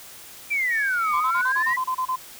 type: exponential two-way sweep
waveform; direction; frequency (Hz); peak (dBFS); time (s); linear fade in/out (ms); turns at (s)
sine; down then up; 2392 to 1169 to 1988; -20; 0.5-1.77; 20; 1.15
type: tone with tremolo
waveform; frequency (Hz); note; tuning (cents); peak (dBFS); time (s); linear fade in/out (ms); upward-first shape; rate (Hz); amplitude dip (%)
sine; 2244; C#7; +21; -28; 0.7-1.42; 10; sine; 3; 70
type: tone bursts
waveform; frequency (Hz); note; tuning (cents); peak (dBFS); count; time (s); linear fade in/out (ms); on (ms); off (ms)
sine; 1028; C6; -31; -21; 10; 1.13-2.161; 10; 77; 29
effects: tanh soft clip ceiling -13 dBFS + white hiss -43 dBFS RMS until 2.39 s